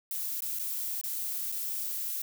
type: noise with dropouts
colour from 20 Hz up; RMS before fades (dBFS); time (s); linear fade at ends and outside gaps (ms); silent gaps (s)
violet; -34; 0.11-2.22; 2; 0.406-0.421 / 0.589-0.594 / 1.013-1.037 / 1.518-1.522
effects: none